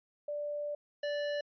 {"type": "tone pair in turn", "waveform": ["sine", "square"], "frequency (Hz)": [587.3, 583.6], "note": ["D5", "D5"], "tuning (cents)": [0, -11], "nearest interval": "unison", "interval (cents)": 11, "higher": "first", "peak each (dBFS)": [-34, -33], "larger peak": "second", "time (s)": [[0.28, 0.75], [1.03, 1.41]], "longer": "first", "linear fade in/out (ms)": 5, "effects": ["resampled to 11025 Hz"]}